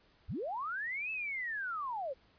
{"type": "linear two-way sweep", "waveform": "sine", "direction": "up then down", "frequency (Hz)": [36.47, 2637, 494.2], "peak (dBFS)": -35, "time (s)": [0.28, 2.14], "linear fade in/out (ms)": 20, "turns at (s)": 1.11, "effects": ["pink hiss -67 dBFS RMS until 2.38 s", "resampled to 11025 Hz"]}